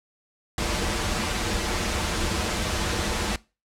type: noise with comb filter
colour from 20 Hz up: pink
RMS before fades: -26 dBFS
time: 0.58-3.36 s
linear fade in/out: 2 ms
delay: 7.4 ms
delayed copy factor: -0.55
effects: noise-tail reverb RT60 0.3 s tail -22 dB re dry + low-pass 8000 Hz 12 dB/octave